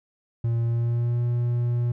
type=tone with pitch glide; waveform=triangle; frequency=116.5 to 120.19 Hz; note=A#2 to B2; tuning=-1 to -47 cents; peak=-19 dBFS; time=0.44-1.92 s; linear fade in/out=5 ms; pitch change=+54 cents; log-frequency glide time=0.63-1.22 s; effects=none